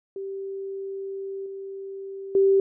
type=tone with level steps; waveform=sine; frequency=390 Hz; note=G4; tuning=9 cents flat; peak=-30 / -33 / -15 dBFS; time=0.16-2.6 s; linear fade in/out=2 ms; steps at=1.46 / 2.35 s; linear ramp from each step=2 ms; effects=none